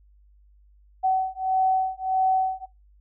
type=beating tone pair; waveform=sine; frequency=755 / 756.6 Hz; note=F#5 / F#5; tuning=+35 / +38 cents; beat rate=1.6 Hz; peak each=-24 dBFS; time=1.03-2.66 s; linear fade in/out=20 ms; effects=noise-tail reverb RT60 0.2 s tail -19 dB re dry + added 50 Hz sine -53 dBFS peak until 3 s